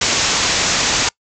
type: low-pass noise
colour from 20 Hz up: white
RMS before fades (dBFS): -17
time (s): 0.01-1.09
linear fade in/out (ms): 5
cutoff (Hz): 7400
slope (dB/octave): 96
effects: noise-tail reverb RT60 0.1 s tail -25 dB re dry